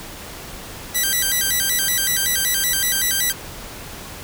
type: tone with vibrato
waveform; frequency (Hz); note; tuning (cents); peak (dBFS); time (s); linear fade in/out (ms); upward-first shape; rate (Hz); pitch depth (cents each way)
5% pulse; 1760; A6; 0; -7; 0.94-3.33; 20; square; 5.3; 190
effects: pink hiss -35 dBFS RMS until 4.23 s